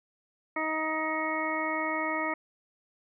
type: harmonic tone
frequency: 314.4 Hz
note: D#4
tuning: 18 cents sharp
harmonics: 1 / 2 / 3 / 4 / 6 / 7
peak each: -35 / -35 / -35 / -35 / -35 / -35 dBFS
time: 0.56-2.34 s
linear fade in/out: 5 ms
effects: none